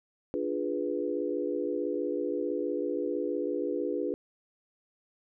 sine chord, D diminished seventh, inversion none, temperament equal, 293.7 / 349.2 / 415.3 / 493.9 Hz, D4 / F4 / Ab4 / Cb5, 0 / 0 / 0 / 0 cents, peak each -34 dBFS, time 0.34-4.14 s, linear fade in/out 0 ms, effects none

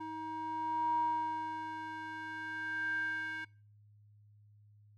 square tone with band-pass filter sweep, 316.4 Hz, D#4, 29 cents sharp, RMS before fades -37 dBFS, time 0-3.45 s, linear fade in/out 10 ms, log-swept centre 740 to 1800 Hz, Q 9.3, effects noise-tail reverb RT60 0.4 s tail -23 dB re dry + added 104 Hz sine -59 dBFS peak until 4.97 s

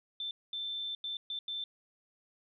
sine tone bursts at uneven times, 3547 Hz, A7, 13 cents sharp, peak -35 dBFS, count 5, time 0.2-0.31 / 0.53-0.95 / 1.04-1.17 / 1.3-1.39 / 1.48-1.64 s, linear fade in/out 2 ms, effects none

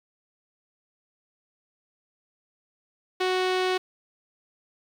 sawtooth tone with low-pass filter, 370 Hz, F#4, in tune, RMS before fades -25 dBFS, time 3.2-3.78 s, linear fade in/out 10 ms, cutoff 3800 Hz, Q 1.6, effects 8-bit

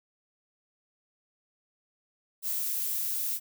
violet noise, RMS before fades -31 dBFS, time 2.42-3.4 s, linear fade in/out 50 ms, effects none

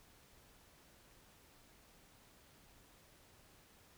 silence, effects pink hiss -65 dBFS RMS until 3.97 s

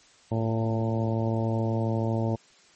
harmonic tone with a mistuned harmonic, 112.8 Hz, A2, 44 cents sharp, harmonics 1 / 2 / 3 / 4 / 5 / 6 / 7 / 8, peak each -26 / -30 / -33 / -36 / -34 / -38 / -42 / -39 dBFS, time 0.31-2.36 s, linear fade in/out 10 ms, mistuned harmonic 1, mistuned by -17 cents, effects white hiss -57 dBFS RMS until 2.75 s + MP3 32 kbps

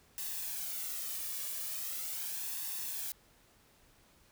blue noise with flanger, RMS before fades -39 dBFS, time 0.18-3.12 s, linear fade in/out 0 ms, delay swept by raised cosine 1.1 to 1.75 ms, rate 0.4 Hz, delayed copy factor +0.55, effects pink hiss -65 dBFS RMS until 4.31 s

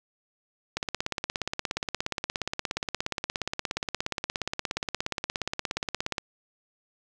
click train, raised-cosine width 0.2 ms, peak -11 dBFS, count 93, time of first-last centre 0.77-6.182 s, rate 17 Hz, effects none

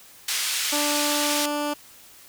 pink band-pass noise, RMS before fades -26 dBFS, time 0.28-1.46 s, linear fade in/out 5 ms, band 2500 to 11000 Hz, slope 12 dB/octave
15% pulse tone, 293.7 Hz, D4, in tune, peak -18 dBFS, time 0.72-1.74 s, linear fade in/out 10 ms
effects white hiss -49 dBFS RMS until 2.28 s

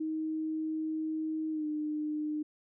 sine tone with pitch glide, 314.6 to 303 Hz, D#4 to D#4, +19 to -46 cents, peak -31 dBFS, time 0-2.43 s, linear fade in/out 10 ms, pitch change -65 cents, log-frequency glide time 1.51-1.66 s, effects none

